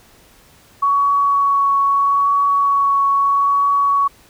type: tone with vibrato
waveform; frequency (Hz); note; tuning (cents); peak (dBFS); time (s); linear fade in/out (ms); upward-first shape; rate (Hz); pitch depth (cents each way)
sine; 1120; C#6; +18; -12; 0.82-4.08; 10; triangle; 0.78; 12
effects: pink hiss -49 dBFS RMS until 4.29 s